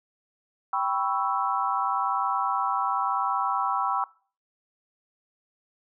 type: chord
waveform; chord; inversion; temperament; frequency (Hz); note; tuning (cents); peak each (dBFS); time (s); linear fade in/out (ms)
sine; C# half-diminished seventh; second; equal; 784 / 987.8 / 1108.7 / 1318.5; G5 / B5 / C#6 / E6; 0 / 0 / 0 / 0; -29; 0.73-4.04; 2
effects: noise-tail reverb RT60 0.4 s tail -21 dB re dry